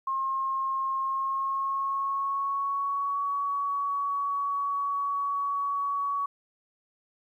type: tone with pitch glide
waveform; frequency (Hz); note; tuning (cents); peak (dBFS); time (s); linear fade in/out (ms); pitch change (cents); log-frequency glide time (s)
sine; 1071 to 1126.2; C6 to C#6; +40 to +27; -26; 0.07-6.26; 5; +87; 1-3.25
effects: 11-bit